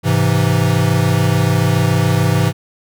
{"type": "chord", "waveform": "square", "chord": "Ab augmented", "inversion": "none", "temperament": "equal", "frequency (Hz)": [103.83, 130.81, 164.81], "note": ["Ab2", "C3", "E3"], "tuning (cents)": [0, 0, 0], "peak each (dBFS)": -17, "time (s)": [0.03, 2.53], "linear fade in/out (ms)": 50, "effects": []}